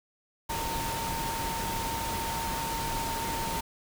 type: tone in noise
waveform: sine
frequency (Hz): 913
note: A#5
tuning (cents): -36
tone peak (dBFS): -33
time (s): 0.49-3.61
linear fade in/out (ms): 10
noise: pink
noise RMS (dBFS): -34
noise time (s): 0.49-3.61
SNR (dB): -2
effects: none